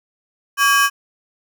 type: ring-modulated tone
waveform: 35% pulse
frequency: 1380 Hz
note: F6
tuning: 21 cents flat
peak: -7 dBFS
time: 0.57-0.9 s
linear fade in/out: 50 ms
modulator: 244 Hz
effects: none